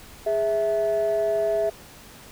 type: tone pair together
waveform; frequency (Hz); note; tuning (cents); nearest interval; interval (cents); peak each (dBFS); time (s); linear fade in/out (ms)
sine; 413.3 / 656; G#4 / E5; -8 / -9; minor sixth; 799; -24 / -20; 0.26-1.7; 10
effects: tanh soft clip ceiling -16 dBFS + pink hiss -46 dBFS RMS until 2.31 s